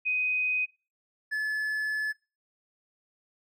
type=tone pair in turn; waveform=sine / triangle; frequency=2504 / 1723.4 Hz; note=D#7 / A6; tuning=+10 / -36 cents; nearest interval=tritone; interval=646 cents; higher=first; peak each=-25 dBFS; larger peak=neither; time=0.05-0.66 / 1.31-2.13 s; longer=second; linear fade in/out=20 ms; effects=noise-tail reverb RT60 0.3 s tail -22 dB re dry